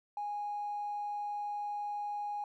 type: tone with tanh clipping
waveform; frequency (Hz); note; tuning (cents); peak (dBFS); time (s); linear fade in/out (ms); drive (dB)
triangle; 826; G#5; -10; -34; 0.17-2.44; 2; 1
effects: none